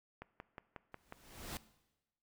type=click train; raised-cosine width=0.5 ms; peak=-31 dBFS; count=6; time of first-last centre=0.22-1.124 s; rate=5.53 Hz
type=noise with exponential growth; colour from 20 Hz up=pink; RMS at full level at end=-41 dBFS; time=0.92-1.57 s; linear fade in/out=0 ms; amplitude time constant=140 ms
effects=noise-tail reverb RT60 1.0 s tail -18 dB re dry